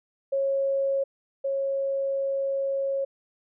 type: tone pair in turn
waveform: sine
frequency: 547 / 547 Hz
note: C#5 / C#5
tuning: -23 / -23 cents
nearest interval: unison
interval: 0 cents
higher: neither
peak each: -22 / -24 dBFS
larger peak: first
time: 0.32-1.04 / 1.44-3.05 s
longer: second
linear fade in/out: 10 ms
effects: none